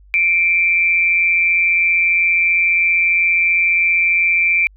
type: tone with amplitude modulation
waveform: sine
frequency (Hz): 2349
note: D7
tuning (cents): 0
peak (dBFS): -9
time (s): 0.14-4.67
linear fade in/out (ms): 0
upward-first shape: sine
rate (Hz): 175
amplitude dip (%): 55
effects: added 49 Hz sine -43 dBFS peak until 4.76 s